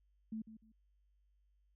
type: tone with echo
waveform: sine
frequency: 220 Hz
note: A3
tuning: in tune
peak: -39 dBFS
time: 0.32-0.42 s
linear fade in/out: 5 ms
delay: 150 ms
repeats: 2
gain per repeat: -12 dB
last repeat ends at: 0.72 s
effects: added 50 Hz sine -70 dBFS peak until 1.75 s